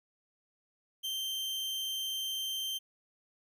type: tone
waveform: 40% pulse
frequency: 3136 Hz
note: G7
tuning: in tune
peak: -33 dBFS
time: 1.03-2.79 s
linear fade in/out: 20 ms
effects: none